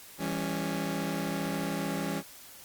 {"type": "chord", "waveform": "sawtooth", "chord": "C# diminished", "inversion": "first", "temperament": "just", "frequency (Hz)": [166.31, 199.57, 277.2], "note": ["E3", "G3", "C#4"], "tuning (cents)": [16, 31, 0], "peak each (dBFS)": -31, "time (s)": [0.18, 2.23], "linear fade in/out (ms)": 50, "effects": ["white hiss -50 dBFS RMS until 2.64 s", "Opus 48 kbps"]}